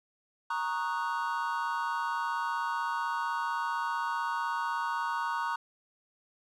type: chord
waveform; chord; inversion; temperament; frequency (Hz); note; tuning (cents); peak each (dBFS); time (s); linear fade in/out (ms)
triangle; D# minor seventh; second; equal; 932.3 / 1108.7 / 1244.5 / 1480; A#5 / C#6 / D#6 / F#6; 0 / 0 / 0 / 0; -31 / -34 / -36 / -35; 0.5-5.56; 5
effects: none